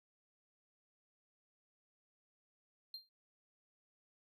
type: tone with exponential decay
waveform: triangle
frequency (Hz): 4186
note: C8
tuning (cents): 0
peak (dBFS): -40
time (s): 2.94-3.09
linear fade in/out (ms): 2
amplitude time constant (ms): 32
effects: none